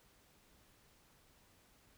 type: silence
effects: pink hiss -68 dBFS RMS until 1.97 s